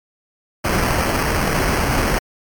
pink noise with sample-and-hold, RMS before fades -18 dBFS, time 0.64-2.19 s, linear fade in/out 10 ms, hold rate 3675 Hz, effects MP3 96 kbps

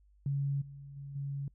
sine tone with level steps, 139.8 Hz, C#3, 15 cents sharp, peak -29 / -45 / -41 / -34 dBFS, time 0.26-1.48 s, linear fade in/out 2 ms, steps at 0.61 / 0.96 / 1.15 s, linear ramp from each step 10 ms, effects noise-tail reverb RT60 0.1 s tail -26 dB re dry + added 50 Hz sine -61 dBFS peak until 1.54 s

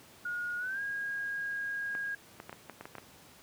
sine tone with pitch glide, 1438 to 1632.9 Hz, F#6 to G#6, -50 to -30 cents, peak -33 dBFS, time 0.25-2.15 s, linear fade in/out 5 ms, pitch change +220 cents, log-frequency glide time 0.58-0.81 s
clicks, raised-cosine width 0.5 ms, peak -27 dBFS, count 9, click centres 1.951 / 2.401 / 2.495 / 2.528 / 2.697 / 2.81 / 2.855 / 2.953 / 2.983 s
effects pink hiss -56 dBFS RMS until 3.42 s + high-pass 100 Hz 12 dB/octave

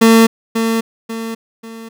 30% pulse tone with echo, 226.2 Hz, A3, 48 cents sharp, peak -3 dBFS, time 0.01-0.27 s, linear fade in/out 10 ms, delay 540 ms, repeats 3, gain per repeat -8 dB, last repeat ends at 1.89 s, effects none

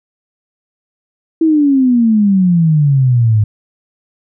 sine exponential sweep, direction down, 329 to 103.83 Hz, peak -7 dBFS, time 1.41-3.44 s, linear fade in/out 5 ms, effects none

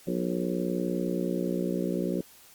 harmonic tone with a mistuned harmonic, 60.4 Hz, B1, 38 cents flat, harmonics 3 / 4 / 5 / 6 / 7 / 8 / 9, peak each -31 / -34 / -34 / -33 / -38 / -39 / -37 dBFS, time 0.07-2.21 s, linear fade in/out 5 ms, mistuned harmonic 8, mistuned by -35 cents, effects white hiss -54 dBFS RMS until 2.54 s + Opus 48 kbps

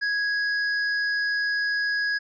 sine tone with hard clipping, 1661.2 Hz, G#6, in tune, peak -24 dBFS, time 0.01-2.19 s, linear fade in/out 20 ms, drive 17 dB, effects resampled to 16000 Hz

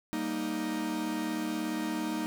45% pulse chord, Eb major, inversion first, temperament equal, 196 / 233.1 / 311.1 Hz, G3 / Bb3 / Eb4, 0 / 0 / 0 cents, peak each -39 / -36 / -33 dBFS, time 0.13-2.26 s, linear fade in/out 0 ms, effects 11-bit

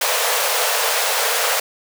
pink high-pass noise, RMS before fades -19 dBFS, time 0.01-1.6 s, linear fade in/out 5 ms, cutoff 450 Hz, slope 96 dB/octave, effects none

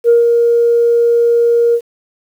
sine tone with ADSR envelope, 470.1 Hz, A#4, 15 cents sharp, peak -3 dBFS, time 0.04-1.81 s, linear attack 49 ms, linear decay 150 ms, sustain -4 dB, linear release 68 ms, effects tanh soft clip ceiling -1 dBFS + 7-bit

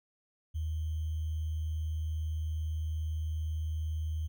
sine tone with sample-and-hold, 78.8 Hz, D#2, 23 cents sharp, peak -31 dBFS, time 0.54-4.28 s, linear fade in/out 20 ms, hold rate 3150 Hz, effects none

